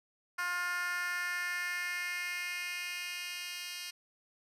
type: tone with high-pass filter sweep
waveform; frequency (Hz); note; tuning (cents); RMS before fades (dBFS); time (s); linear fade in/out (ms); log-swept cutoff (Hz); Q
10% pulse; 354.8; F4; +27; -37; 0.38-3.91; 10; 1300 to 3300; 2.7
effects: resampled to 32000 Hz